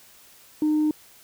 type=tone; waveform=sine; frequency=305.4 Hz; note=D#4; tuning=32 cents flat; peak=-17 dBFS; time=0.62-0.91 s; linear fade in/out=2 ms; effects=tanh soft clip ceiling -16 dBFS + white hiss -52 dBFS RMS until 1.23 s